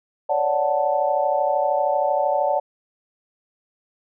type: chord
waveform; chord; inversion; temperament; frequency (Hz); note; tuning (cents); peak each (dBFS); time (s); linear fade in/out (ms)
sine; D major seventh; third; equal; 554.4 / 587.3 / 740 / 880; C#5 / D5 / F#5 / A5; 0 / 0 / 0 / 0; -25 / -22 / -23 / -24; 0.29-2.6; 10
effects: none